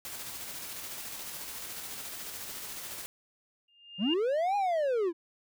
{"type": "noise with tremolo", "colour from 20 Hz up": "white", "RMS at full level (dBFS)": -40, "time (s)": [0.05, 3.06], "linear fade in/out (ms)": 0, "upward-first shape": "square", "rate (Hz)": 14, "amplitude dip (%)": 25}
{"type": "tone with exponential growth", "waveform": "sine", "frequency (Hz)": 2813, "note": "F7", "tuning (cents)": 12, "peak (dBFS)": -27, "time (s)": [3.68, 4.14], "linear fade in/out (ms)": 5, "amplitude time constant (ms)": 98}
{"type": "linear two-way sweep", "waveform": "triangle", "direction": "up then down", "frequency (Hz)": [166.1, 829, 317.8], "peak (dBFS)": -24, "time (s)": [3.98, 5.13], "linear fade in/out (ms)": 50, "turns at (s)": 4.56}
{"effects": []}